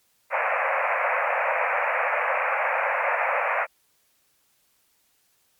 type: band-pass noise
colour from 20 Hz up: pink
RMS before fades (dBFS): -24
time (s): 0.3-3.67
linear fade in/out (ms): 50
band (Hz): 510 to 2500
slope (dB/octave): 96
effects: white hiss -66 dBFS RMS until 5.59 s + MP3 96 kbps